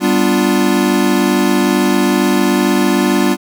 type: chord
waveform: square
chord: G dominant seventh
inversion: none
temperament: equal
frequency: 196 / 246.9 / 293.7 / 349.2 Hz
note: G3 / B3 / D4 / F4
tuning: 0 / 0 / 0 / 0 cents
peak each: -17 dBFS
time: 0-3.37 s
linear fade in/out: 50 ms
effects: none